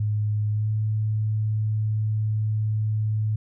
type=tone with pitch glide; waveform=sine; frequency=105.6 to 107.82 Hz; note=G#2 to A2; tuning=+29 to -35 cents; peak=-21 dBFS; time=0-3.36 s; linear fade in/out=5 ms; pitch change=+36 cents; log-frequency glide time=0.51-0.69 s; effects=none